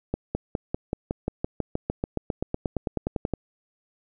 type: accelerating click train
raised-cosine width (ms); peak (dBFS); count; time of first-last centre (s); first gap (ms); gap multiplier
2; -12; 24; 0.14-3.337; 210; 0.96
effects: none